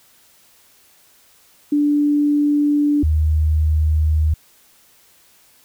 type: tone pair in turn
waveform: sine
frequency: 292.6 / 77.5 Hz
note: D4 / D#2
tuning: -6 / -6 cents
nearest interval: octave + major seventh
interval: 2300 cents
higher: first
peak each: -13 dBFS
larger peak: neither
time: 1.72-3.03 / 3.03-4.34 s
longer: neither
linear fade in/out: 5 ms
effects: white hiss -53 dBFS RMS until 5.64 s